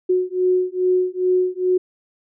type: beating tone pair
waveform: sine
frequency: 365.2 / 367.6 Hz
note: F#4 / F#4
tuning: -23 / -11 cents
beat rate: 2.4 Hz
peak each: -19 dBFS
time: 0.09-1.78 s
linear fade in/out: 10 ms
effects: none

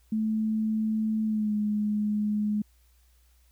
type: tone with pitch glide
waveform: sine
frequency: 218.1 to 209.9 Hz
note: A3 to G#3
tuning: -15 to +19 cents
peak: -24 dBFS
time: 0.12-2.62 s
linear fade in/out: 5 ms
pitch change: -66 cents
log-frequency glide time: 1.25-1.54 s
effects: added 60 Hz sine -59 dBFS peak until 3.51 s + white hiss -68 dBFS RMS until 3.51 s

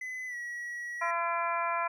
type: tone with pitch glide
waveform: triangle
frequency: 2019 to 1921.2 Hz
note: B6 to B6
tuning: +38 to -48 cents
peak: -34 dBFS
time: 0.01-1.11 s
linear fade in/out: 5 ms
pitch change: -86 cents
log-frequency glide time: 0.27-0.36 s
type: harmonic tone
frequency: 339.3 Hz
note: F4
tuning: 50 cents flat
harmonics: 2 / 3 / 4 / 5 / 6 / 7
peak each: -35 / -31 / -35 / -40 / -44 / -38 dBFS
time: 1.01-1.88 s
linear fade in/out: 10 ms
effects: none

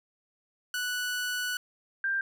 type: tone pair in turn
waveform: sawtooth / sine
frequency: 1480 / 1584.9 Hz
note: F#6 / G6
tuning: 0 / +19 cents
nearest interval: minor second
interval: 119 cents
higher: second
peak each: -26 / -26 dBFS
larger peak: neither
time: 0.74-1.57 / 2.04-2.21 s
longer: first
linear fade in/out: 2 ms
effects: none

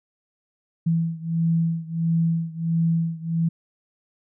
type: beating tone pair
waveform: sine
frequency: 164.81 / 166.31 Hz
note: E3 / E3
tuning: 0 / +16 cents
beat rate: 1.5 Hz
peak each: -22 / -24 dBFS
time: 0.86-3.49 s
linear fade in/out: 10 ms
effects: none

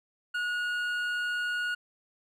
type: tone pair together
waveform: triangle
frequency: 1453 / 2833 Hz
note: F#6 / F7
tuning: -32 / +24 cents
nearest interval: octave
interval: 1156 cents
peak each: -27 / -37 dBFS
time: 0.34-1.75 s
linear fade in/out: 10 ms
effects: none

